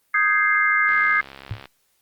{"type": "chord", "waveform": "sine", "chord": "Ab major seventh", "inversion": "second", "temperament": "equal", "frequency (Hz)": [1244.5, 1568, 1661.2, 2093], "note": ["Eb6", "G6", "Ab6", "C7"], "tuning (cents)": [0, 0, 0, 0], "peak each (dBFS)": [-22, -24, -21, -20], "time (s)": [0.14, 1.21], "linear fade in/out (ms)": 5}
{"type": "click train", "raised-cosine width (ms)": 0.3, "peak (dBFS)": -22, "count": 53, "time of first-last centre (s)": [0.89, 1.656], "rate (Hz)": 67.9}
{"type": "tone with exponential decay", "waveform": "sine", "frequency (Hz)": 106.2, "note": "G#2", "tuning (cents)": 39, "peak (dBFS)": -21, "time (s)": [1.51, 1.63], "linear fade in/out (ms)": 0, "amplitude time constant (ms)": 25}
{"effects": ["white hiss -66 dBFS RMS until 2.01 s", "Opus 32 kbps"]}